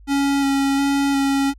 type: tone with vibrato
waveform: square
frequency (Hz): 277.2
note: C#4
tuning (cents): 0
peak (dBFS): -17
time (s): 0.07-1.54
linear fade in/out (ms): 50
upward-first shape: square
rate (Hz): 1.4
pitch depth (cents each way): 12
effects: added 50 Hz sine -42 dBFS peak until 1.58 s + low-pass 11000 Hz 12 dB/octave